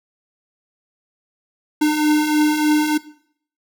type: beating tone pair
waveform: square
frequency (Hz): 300 / 303.3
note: D4 / D#4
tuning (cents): +37 / -44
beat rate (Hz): 3.3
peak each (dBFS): -22 / -16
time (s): 1.81-2.98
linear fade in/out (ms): 10
effects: noise-tail reverb RT60 0.6 s tail -18 dB re dry